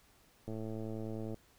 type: click train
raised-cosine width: 2 ms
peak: -29 dBFS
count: 96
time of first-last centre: 0.48-1.344 s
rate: 110 Hz
effects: pink hiss -66 dBFS RMS until 1.58 s